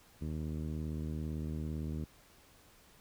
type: tone with low-pass filter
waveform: 10% pulse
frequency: 77.78 Hz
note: D#2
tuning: in tune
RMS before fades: -38 dBFS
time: 0.21-2.05 s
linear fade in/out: 10 ms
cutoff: 230 Hz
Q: 0.71
effects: pink hiss -62 dBFS RMS until 3 s